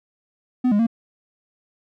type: tone with pitch steps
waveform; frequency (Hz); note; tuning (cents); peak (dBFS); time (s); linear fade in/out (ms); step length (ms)
triangle; 251.4 / 205.7 / 230.2; B3 / G#3 / A#3; +31 / -16 / -22; -13; 0.64-0.868; 10; 76
effects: none